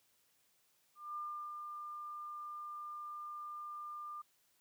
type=tone with ADSR envelope; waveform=sine; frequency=1199 Hz; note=D6; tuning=36 cents sharp; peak=-39 dBFS; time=0.95-4.22 s; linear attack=210 ms; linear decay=360 ms; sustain=-4 dB; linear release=10 ms; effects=white hiss -74 dBFS RMS until 4.6 s + high-pass 60 Hz 12 dB/octave